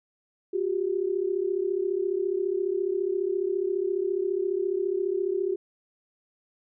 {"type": "tone pair together", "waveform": "sine", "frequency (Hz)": [361.3, 395.9], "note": ["F#4", "G4"], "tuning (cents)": [-41, 17], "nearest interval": "major second", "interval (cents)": 158, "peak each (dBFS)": -27, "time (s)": [0.53, 5.56], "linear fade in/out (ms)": 10, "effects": []}